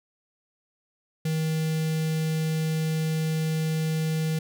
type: tone with notch filter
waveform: square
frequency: 158.4 Hz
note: D#3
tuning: 31 cents sharp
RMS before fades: -26 dBFS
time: 1.25-4.39 s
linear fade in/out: 5 ms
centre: 1000 Hz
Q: 0.75
effects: none